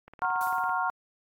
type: click train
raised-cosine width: 0.5 ms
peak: -32 dBFS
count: 12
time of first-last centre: 0.08-0.695 s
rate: 17.9 Hz
type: chord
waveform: sine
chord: Gb major seventh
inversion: none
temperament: equal with one note detuned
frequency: 740 / 932.3 / 1081.5 / 1396.9 Hz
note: Gb5 / Bb5 / Db6 / F6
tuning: 0 / 0 / -43 / 0 cents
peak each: -31 dBFS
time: 0.22-0.9 s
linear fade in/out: 0 ms
type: noise with exponential decay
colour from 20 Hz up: violet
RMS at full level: -37 dBFS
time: 0.41-0.87 s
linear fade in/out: 0 ms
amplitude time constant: 98 ms
effects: AAC 48 kbps